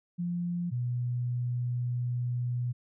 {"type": "tone pair in turn", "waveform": "sine", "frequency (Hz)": [174.61, 122.51], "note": ["F3", "B2"], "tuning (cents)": [0, -14], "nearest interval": "tritone", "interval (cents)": 614, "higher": "first", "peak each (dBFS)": [-29, -28], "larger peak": "second", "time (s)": [[0.18, 0.71], [0.71, 2.73]], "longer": "second", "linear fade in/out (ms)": 20, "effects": []}